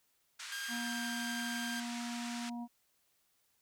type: band-pass noise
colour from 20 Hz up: pink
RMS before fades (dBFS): -46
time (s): 0.39-2.5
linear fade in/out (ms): 10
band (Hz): 1300 to 8400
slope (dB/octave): 24
type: tone with pitch glide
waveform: sawtooth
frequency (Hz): 1609 to 1592.4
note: G6 to G6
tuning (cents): +45 to +27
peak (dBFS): -36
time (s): 0.52-1.8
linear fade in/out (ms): 2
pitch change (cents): -18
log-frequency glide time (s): 0.75-0.87
type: harmonic tone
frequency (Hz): 238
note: A#3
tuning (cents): +36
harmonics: 1 / 3 / 4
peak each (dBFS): -39 / -49 / -51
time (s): 0.68-2.68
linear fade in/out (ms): 50
effects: white hiss -75 dBFS RMS until 3.61 s

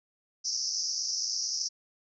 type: band-pass noise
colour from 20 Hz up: pink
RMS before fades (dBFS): -32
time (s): 0.44-1.69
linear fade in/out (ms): 20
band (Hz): 5000 to 6000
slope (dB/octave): 96
effects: none

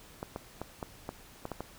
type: clicks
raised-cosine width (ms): 1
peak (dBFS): -22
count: 8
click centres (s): 0.229 / 0.361 / 0.616 / 0.828 / 1.091 / 1.454 / 1.517 / 1.606
effects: pink hiss -54 dBFS RMS until 1.78 s

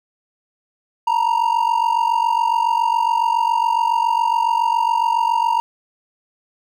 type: ring-modulated tone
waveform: triangle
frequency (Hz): 932.3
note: A#5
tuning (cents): 0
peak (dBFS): -10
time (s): 1.07-5.6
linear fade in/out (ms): 0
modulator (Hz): 23.6
effects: none

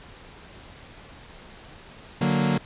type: chord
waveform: 40% pulse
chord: D augmented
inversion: none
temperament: equal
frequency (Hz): 146.83 / 185 / 233.1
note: D3 / F#3 / A#3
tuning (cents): 0 / 0 / 0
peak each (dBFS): -24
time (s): 2.21-2.58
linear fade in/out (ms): 5
effects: pink hiss -46 dBFS RMS until 2.65 s + resampled to 8000 Hz

